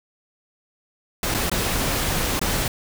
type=noise with dropouts; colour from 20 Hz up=pink; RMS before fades=-23 dBFS; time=1.23-2.68 s; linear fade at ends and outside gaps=2 ms; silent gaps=1.342-1.346 / 1.497-1.515 / 2.394-2.414 s; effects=none